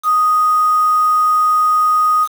sine tone with quantisation, 1244.5 Hz, D#6, in tune, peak -10 dBFS, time 0.03-2.28 s, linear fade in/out 50 ms, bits 5, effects none

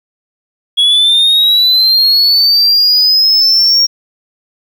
sine linear sweep, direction up, 3332 to 5588 Hz, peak -3 dBFS, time 0.77-3.87 s, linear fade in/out 20 ms, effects tanh soft clip ceiling -5 dBFS + 7-bit

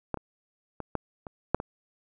clicks, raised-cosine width 1 ms, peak -14 / -24 / -21 / -14 / -25 / -7 / -19 dBFS, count 7, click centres 0.143 / 0.173 / 0.803 / 0.953 / 1.268 / 1.546 / 1.601 s, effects none

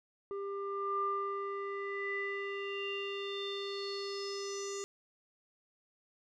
square tone with low-pass filter sweep, 397.7 Hz, G4, 25 cents sharp, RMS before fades -38 dBFS, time 0.31-4.84 s, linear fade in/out 0 ms, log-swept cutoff 870 to 6700 Hz, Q 7.2, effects none

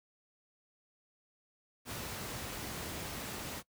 pink noise, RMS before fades -41 dBFS, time 1.85-3.63 s, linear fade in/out 50 ms, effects noise-tail reverb RT60 0.1 s tail -21 dB re dry + high-pass 60 Hz 12 dB/octave

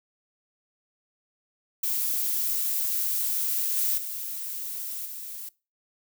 violet noise with level steps, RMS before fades -27 / -25 / -34 / -38 dBFS, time 1.83-5.49 s, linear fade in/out 5 ms, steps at 3.76 / 3.97 / 5.05 s, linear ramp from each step 10 ms, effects noise-tail reverb RT60 0.3 s tail -22 dB re dry

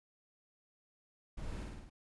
brown noise with echo, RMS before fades -43 dBFS, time 1.37-1.64 s, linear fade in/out 10 ms, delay 52 ms, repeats 5, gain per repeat -2 dB, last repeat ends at 1.9 s, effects resampled to 24000 Hz

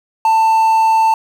triangle tone with quantisation, 890 Hz, A5, 20 cents sharp, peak -7 dBFS, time 0.25-1.14 s, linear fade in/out 2 ms, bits 6, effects none

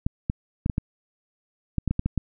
clicks, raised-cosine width 5 ms, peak -11 dBFS, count 11, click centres 0.065 / 0.299 / 0.661 / 0.698 / 0.781 / 1.783 / 1.877 / 1.91 / 1.994 / 2.06 / 2.177 s, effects none

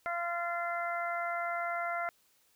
harmonic tone with a mistuned harmonic, 344.1 Hz, F4, 26 cents flat, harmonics 2 / 3 / 4 / 5 / 6, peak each -35 / -45 / -36 / -46 / -40 dBFS, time 0.06-2.09 s, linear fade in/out 0 ms, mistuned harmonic 5, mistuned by +28 cents, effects white hiss -69 dBFS RMS until 2.55 s

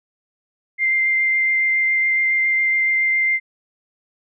sine tone with vibrato, 2093 Hz, C7, in tune, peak -15 dBFS, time 0.78-3.4 s, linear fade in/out 50 ms, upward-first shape triangle, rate 7.2 Hz, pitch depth 11 cents each way, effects none

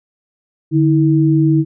sine tone pair together, 148.22 / 321.4 Hz, D3 / E4, +16 / -44 cents, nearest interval octave + minor second, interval 1340 cents, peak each -12 dBFS, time 0.71-1.65 s, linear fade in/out 50 ms, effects none

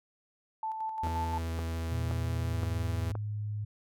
sine tone with tremolo, 880 Hz, A5, in tune, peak -31 dBFS, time 0.63-1.38 s, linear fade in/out 2 ms, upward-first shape square, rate 5.7 Hz, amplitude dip 40%
45% pulse tone with vibrato, 82.41 Hz, E2, in tune, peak -32 dBFS, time 1.03-3.12 s, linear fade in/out 5 ms, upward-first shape sine, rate 14 Hz, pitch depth 13 cents each way
click train, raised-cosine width 1 ms, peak -24 dBFS, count 5, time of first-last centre 1.07-3.153 s, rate 1.92 Hz
sine tone with pitch glide, 116.54 to 105.03 Hz, A#2 to G#2, 0 to +20 cents, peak -32 dBFS, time 1.91-3.65 s, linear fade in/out 10 ms, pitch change -180 cents, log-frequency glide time 2.46-2.61 s
effects none

